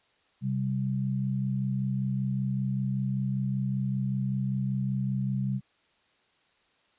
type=tone pair together; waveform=sine; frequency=130.81 / 196 Hz; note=C3 / G3; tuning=0 / 0 cents; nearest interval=perfect fifth; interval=700 cents; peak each=-28 / -30 dBFS; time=0.41-5.61 s; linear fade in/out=50 ms; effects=white hiss -67 dBFS RMS until 6.98 s + resampled to 8000 Hz